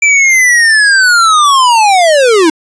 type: linear sweep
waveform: square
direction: down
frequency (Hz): 2349 to 303.1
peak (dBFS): -5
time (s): 0.02-2.5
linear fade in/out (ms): 5
effects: resampled to 22050 Hz + 7-bit